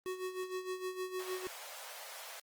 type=tone with tremolo; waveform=square; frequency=370.6 Hz; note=F#4; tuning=3 cents sharp; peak=-36 dBFS; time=0.06-1.47 s; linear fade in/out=0 ms; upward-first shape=sine; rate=6.5 Hz; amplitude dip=70%
type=high-pass noise; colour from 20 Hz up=pink; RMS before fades=-48 dBFS; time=1.19-2.4 s; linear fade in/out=5 ms; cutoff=530 Hz; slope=48 dB/octave
effects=Opus 24 kbps